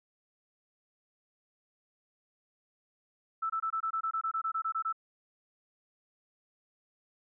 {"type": "tone bursts", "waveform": "sine", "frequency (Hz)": 1318.5, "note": "E6", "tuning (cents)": 0, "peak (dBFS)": -29, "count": 15, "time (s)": [3.42, 4.927], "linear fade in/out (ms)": 10, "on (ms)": 79, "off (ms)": 23, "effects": []}